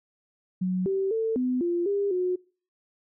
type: tone with pitch steps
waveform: sine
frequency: 184.2 / 386.8 / 446.9 / 252.5 / 346.6 / 402 / 363.5 Hz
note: F#3 / G4 / A4 / B3 / F4 / G4 / F#4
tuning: -7 / -23 / +27 / +39 / -13 / +44 / -31 cents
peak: -23 dBFS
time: 0.61-2.36 s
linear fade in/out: 10 ms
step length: 250 ms
effects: noise-tail reverb RT60 0.4 s tail -24 dB re dry